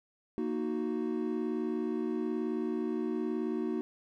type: chord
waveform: triangle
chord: D# minor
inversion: second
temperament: equal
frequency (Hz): 233.1 / 311.1 / 370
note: A#3 / D#4 / F#4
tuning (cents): 0 / 0 / 0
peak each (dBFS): -33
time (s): 0.38-3.81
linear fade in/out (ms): 0
effects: none